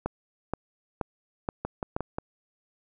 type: two click trains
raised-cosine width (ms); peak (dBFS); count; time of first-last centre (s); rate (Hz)
1; -14 / -16; 5 / 4; 0.06-1.965 / 1.65-2.185; 2.1 / 5.61
effects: none